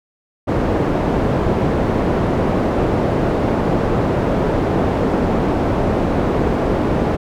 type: low-pass noise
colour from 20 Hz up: white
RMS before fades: -17 dBFS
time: 0.47-7.17 s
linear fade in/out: 20 ms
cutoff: 500 Hz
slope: 12 dB/octave
effects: none